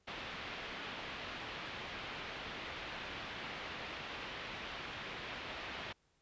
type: low-pass noise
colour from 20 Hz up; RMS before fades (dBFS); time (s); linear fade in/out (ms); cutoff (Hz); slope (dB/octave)
white; -45; 0.07-5.93; 10; 3300; 24
effects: pink hiss -75 dBFS RMS until 6.21 s + resampled to 16000 Hz